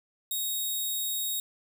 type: tone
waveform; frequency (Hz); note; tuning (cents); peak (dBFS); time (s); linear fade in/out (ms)
5% pulse; 3760; A#7; +14; -21; 0.31-1.4; 2
effects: none